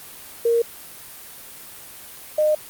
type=tone pair in turn; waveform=sine; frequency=466.2 / 611.1 Hz; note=A#4 / D#5; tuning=0 / -31 cents; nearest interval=perfect fourth; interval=469 cents; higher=second; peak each=-15 / -15 dBFS; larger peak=neither; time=0.45-0.62 / 2.38-2.55 s; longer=neither; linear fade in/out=5 ms; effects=white hiss -40 dBFS RMS until 2.69 s + Opus 32 kbps